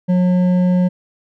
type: tone with hard clipping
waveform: sine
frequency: 180.7 Hz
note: F#3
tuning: 41 cents flat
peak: -13 dBFS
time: 0.08-0.89 s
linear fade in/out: 20 ms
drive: 7 dB
effects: none